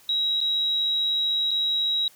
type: tone with dropouts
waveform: sine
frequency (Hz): 3849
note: B7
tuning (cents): -45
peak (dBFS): -21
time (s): 0.09-2.08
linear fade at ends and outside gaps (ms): 2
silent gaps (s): 0.405-0.412 / 1.509-1.513
effects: white hiss -54 dBFS RMS until 2.15 s